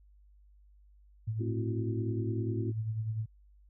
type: tone with tremolo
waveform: sine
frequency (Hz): 110.1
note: A2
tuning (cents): +2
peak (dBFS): -29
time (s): 1.27-3.26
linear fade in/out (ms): 10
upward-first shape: sine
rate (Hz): 10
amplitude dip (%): 50
type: chord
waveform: sine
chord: F# half-diminished seventh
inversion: first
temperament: just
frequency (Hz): 222 / 266.4 / 333 / 370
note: A3 / C4 / E4 / F#4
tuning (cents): +16 / +31 / +18 / 0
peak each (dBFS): -42 / -40 / -38 / -40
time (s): 1.39-2.72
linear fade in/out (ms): 20
effects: added 50 Hz sine -57 dBFS peak until 3.69 s